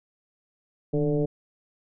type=tone with frequency modulation; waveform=sine; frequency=296 Hz; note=D4; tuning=14 cents sharp; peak=-21 dBFS; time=0.93-1.26 s; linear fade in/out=10 ms; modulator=144 Hz; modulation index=1.6; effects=none